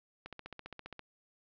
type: click train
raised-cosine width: 0.3 ms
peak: -28 dBFS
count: 12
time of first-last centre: 0.26-0.993 s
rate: 15 Hz
effects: low-pass 5000 Hz 12 dB/octave